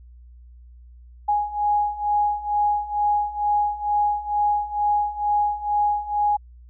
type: beating tone pair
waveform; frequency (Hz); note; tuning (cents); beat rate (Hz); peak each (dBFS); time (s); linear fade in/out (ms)
sine; 828 / 830.2; G#5 / G#5; -5 / -1; 2.2; -24 / -21; 1.28-6.37; 10
effects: added 60 Hz sine -43 dBFS peak until 6.69 s